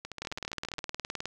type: two click trains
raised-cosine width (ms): 0.2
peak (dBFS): -17 / -21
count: 21 / 12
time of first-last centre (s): 0.22-1.256 / 0.05-0.783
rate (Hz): 19.3 / 15
effects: none